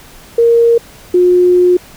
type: tone pair in turn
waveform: sine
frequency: 466.2 / 358.6 Hz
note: A#4 / F4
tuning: 0 / +46 cents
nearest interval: perfect fourth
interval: 454 cents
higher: first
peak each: -5 dBFS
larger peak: neither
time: 0.38-0.78 / 1.14-1.77 s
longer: second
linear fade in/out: 5 ms
effects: pink hiss -38 dBFS RMS until 1.96 s